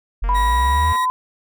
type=linear sweep; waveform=sine; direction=up; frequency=41.31 to 82.41 Hz; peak=-17 dBFS; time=0.22-0.93 s; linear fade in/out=10 ms
type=click train; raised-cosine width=0.5 ms; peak=-23 dBFS; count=168; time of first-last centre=0.24-0.96 s; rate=232 Hz
type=tone with pitch glide; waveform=sine; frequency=987.8 to 1012.6 Hz; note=B5 to B5; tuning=0 to +43 cents; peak=-16 dBFS; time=0.29-1.1 s; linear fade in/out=0 ms; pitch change=+43 cents; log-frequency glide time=0.84-0.93 s
type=tone; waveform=30% pulse; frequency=1904 Hz; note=A#6; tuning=36 cents sharp; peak=-23 dBFS; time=0.34-1.06 s; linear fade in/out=20 ms
effects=none